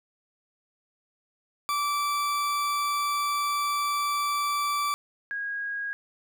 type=tone pair in turn; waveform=40% pulse / sine; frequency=1162 / 1641.4 Hz; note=D6 / G#6; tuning=-19 / -21 cents; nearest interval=tritone; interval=598 cents; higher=second; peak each=-24 / -29 dBFS; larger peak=first; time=1.69-4.94 / 5.31-5.93 s; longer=first; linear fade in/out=0 ms; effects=none